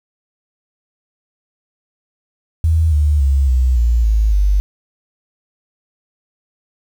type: tone with pitch steps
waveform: sine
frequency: 80.5 / 74.25 / 68.48 / 63.16 / 58.25 / 53.73 / 49.55 Hz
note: E2 / D2 / C#2 / B1 / A#1 / A1 / G1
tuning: -41 / +20 / -20 / +39 / -1 / -40 / +19 cents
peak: -10 dBFS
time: 2.64-4.6 s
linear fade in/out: 0 ms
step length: 280 ms
effects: 7-bit